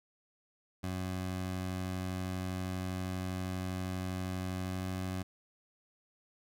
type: tone with pitch glide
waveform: 20% pulse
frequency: 92.5 to 93.14 Hz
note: F#2 to F#2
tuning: 0 to +12 cents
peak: -30 dBFS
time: 0.83-5.23 s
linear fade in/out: 10 ms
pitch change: +12 cents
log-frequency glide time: 4.62-4.82 s
effects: none